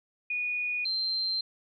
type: tone pair in turn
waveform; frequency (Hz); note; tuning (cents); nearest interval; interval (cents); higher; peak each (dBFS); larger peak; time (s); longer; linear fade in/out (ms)
sine; 2461 / 4139; D#7 / C8; -20 / -20; major sixth; 900; second; -28 / -27; second; 0.3-0.85 / 0.85-1.41; second; 5
effects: none